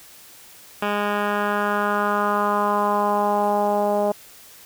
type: tone with low-pass filter sweep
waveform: 10% pulse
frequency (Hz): 205.9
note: G#3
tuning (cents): -15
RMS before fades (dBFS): -21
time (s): 0.82-4.12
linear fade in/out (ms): 5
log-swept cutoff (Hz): 2200 to 670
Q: 2.9
effects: white hiss -46 dBFS RMS until 4.65 s